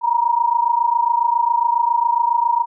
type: tone pair together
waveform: sine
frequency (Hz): 932.3 / 959.6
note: A#5 / A#5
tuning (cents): 0 / +50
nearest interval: unison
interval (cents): 50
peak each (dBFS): -17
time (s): 0.01-2.66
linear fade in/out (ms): 50
effects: none